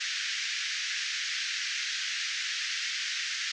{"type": "band-pass noise", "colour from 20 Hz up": "pink", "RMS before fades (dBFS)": -33, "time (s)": [0, 3.52], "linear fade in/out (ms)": 10, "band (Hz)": [1600, 6400], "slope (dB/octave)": 48, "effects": []}